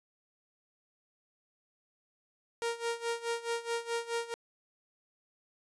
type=tone with tremolo; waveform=sawtooth; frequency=466.2 Hz; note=A#4; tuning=in tune; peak=-26 dBFS; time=2.62-4.34 s; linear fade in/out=0 ms; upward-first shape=sine; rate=4.7 Hz; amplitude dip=85%; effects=resampled to 24000 Hz